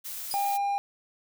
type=noise; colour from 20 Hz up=blue; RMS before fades=-37 dBFS; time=0.04-0.58 s; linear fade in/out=20 ms
type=tone with exponential decay; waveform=15% pulse; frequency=4950 Hz; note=D#8; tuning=10 cents flat; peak=-22 dBFS; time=0.31-0.43 s; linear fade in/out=2 ms; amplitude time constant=26 ms
type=tone; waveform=triangle; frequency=803 Hz; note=G5; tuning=41 cents sharp; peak=-23 dBFS; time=0.34-0.78 s; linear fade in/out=0 ms
effects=none